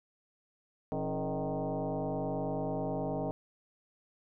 sine tone with frequency modulation, 174.7 Hz, F3, 1 cent sharp, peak -31 dBFS, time 0.92-3.31 s, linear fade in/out 0 ms, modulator 150 Hz, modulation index 4.2, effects none

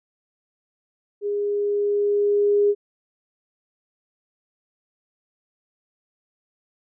sine tone with level ramp, 409.6 Hz, G#4, 24 cents flat, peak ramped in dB -22 to -14 dBFS, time 1.21-2.75 s, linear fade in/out 50 ms, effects none

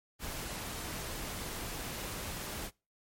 pink noise, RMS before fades -40 dBFS, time 0.19-2.71 s, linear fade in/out 50 ms, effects noise-tail reverb RT60 0.3 s tail -25 dB re dry + MP3 64 kbps

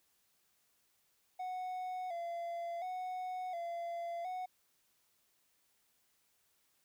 triangle tone with vibrato, 710 Hz, F5, 28 cents sharp, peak -36 dBFS, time 1.39-4.46 s, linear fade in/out 10 ms, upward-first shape square, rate 0.7 Hz, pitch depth 65 cents each way, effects white hiss -75 dBFS RMS until 6.84 s

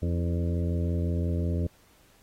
harmonic tone with a mistuned harmonic, 85.8 Hz, F2, 30 cents flat, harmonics 1 / 2 / 3 / 4 / 5 / 6 / 7, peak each -26 / -32 / -36 / -38 / -40 / -42 / -43 dBFS, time 0.02-1.67 s, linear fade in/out 5 ms, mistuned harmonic 4, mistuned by -46 cents, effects pink hiss -61 dBFS RMS until 2.22 s + AAC 48 kbps

